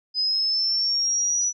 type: linear sweep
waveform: sine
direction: up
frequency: 5000 to 5920 Hz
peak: -20 dBFS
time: 0.14-1.53 s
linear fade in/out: 50 ms
effects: none